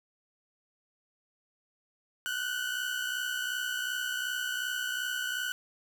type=tone pair together; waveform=30% pulse; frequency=1464.3 / 1527 Hz; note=F#6 / G6; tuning=-18 / -46 cents; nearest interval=minor second; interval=72 cents; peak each=-31 / -32 dBFS; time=2.26-5.52 s; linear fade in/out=0 ms; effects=none